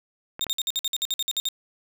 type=clicks; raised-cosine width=0.5 ms; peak=-19 dBFS; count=2; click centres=0.394 / 0.467 s
type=tone bursts; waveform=35% pulse; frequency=3668 Hz; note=A#7; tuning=29 cents flat; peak=-21 dBFS; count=13; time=0.41-1.487 s; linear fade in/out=0 ms; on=33 ms; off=54 ms
effects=none